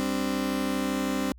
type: chord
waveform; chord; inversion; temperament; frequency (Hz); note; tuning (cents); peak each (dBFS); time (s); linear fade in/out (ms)
35% pulse; G suspended fourth; none; just; 196 / 261.3 / 294; G3 / C4 / D4; 0 / -2 / +2; -30 / -27 / -30; 0-1.32; 0
effects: added 60 Hz sine -46 dBFS peak until 1.38 s